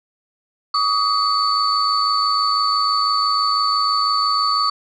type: tone cluster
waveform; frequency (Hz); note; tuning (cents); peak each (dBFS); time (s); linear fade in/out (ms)
sine; 1142 / 1248 / 4488; D6 / D#6 / C#8; -49 / +5 / +21; -19; 0.74-4.7; 5
effects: tanh soft clip ceiling -8 dBFS